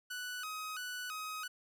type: tone with vibrato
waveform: sawtooth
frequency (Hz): 1368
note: F6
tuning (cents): -36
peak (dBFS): -36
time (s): 0.1-1.48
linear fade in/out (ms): 10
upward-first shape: square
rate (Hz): 1.5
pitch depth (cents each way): 140
effects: none